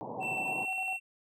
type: band-pass noise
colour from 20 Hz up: white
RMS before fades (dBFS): -41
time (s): 0.01-0.65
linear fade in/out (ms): 0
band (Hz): 110 to 1000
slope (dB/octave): 96
type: tone with tremolo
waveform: sine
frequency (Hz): 756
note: F#5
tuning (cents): +37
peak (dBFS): -35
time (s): 0.18-0.97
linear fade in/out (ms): 10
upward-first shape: square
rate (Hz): 10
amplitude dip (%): 60
type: tone with pitch glide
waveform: triangle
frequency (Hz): 2685 to 2715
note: E7 to F7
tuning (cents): +31 to -50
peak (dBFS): -31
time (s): 0.2-1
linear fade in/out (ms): 50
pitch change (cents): +19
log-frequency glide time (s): 0.4-0.56
effects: none